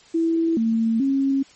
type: tone with pitch steps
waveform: sine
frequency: 329.4 / 225.8 / 272.4 Hz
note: E4 / A3 / C#4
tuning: -1 / +45 / -30 cents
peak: -17 dBFS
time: 0.14-1.43 s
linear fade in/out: 10 ms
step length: 430 ms
effects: white hiss -51 dBFS RMS until 1.55 s + MP3 32 kbps